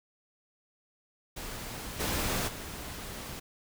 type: noise with level steps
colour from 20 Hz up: pink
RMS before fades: -40 / -31 / -41 dBFS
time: 1.36-3.4 s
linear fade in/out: 10 ms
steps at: 1.99 / 2.47 s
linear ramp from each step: 20 ms
effects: none